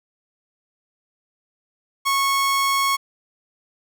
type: tone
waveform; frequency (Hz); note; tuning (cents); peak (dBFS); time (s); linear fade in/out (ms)
sawtooth; 1100; C#6; -14; -14; 2.05-2.97; 20
effects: none